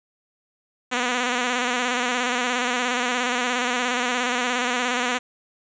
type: tone with vibrato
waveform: 5% pulse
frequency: 246.9 Hz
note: B3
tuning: in tune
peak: -10 dBFS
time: 0.91-5.19 s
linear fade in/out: 20 ms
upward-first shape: square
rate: 17 Hz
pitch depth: 41 cents each way
effects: resampled to 16000 Hz + 8-bit